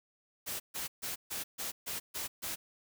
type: noise bursts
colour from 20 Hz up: white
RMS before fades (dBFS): -38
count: 8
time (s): 0.46-2.56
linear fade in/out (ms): 20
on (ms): 140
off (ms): 140
effects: none